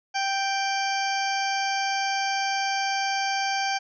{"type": "harmonic tone with a mistuned harmonic", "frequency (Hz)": 784, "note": "G5", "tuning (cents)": 0, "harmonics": [1, 2, 3, 4, 6, 7, 8], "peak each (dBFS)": [-26, -31, -32, -36, -34, -37, -38], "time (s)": [0.14, 3.79], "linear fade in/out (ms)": 20, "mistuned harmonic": 6, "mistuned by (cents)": -20, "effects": []}